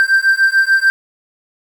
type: beating tone pair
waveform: triangle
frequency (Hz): 1568 / 1574.8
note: G6 / G6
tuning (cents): 0 / +8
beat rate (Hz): 6.8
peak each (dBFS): -11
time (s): 0-0.9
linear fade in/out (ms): 0
effects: 7-bit